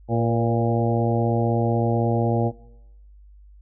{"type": "harmonic tone with a mistuned harmonic", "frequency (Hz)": 116, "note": "A#2", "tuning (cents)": -8, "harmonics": [1, 2, 3, 4, 5, 6, 7], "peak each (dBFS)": [-22, -25, -27, -28, -29, -30, -30], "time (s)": [0.08, 2.52], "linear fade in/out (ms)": 50, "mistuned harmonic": 4, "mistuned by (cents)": 38, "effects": ["noise-tail reverb RT60 0.9 s tail -21 dB re dry", "added 50 Hz sine -45 dBFS peak until 3.61 s"]}